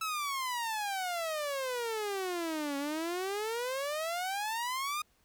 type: exponential two-way sweep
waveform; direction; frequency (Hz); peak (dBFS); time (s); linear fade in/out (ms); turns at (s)
sawtooth; down then up; 1318.5 to 276.6 to 1242; -29; 0.01-5.02; 5; 2.77
effects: pink hiss -70 dBFS RMS until 5.24 s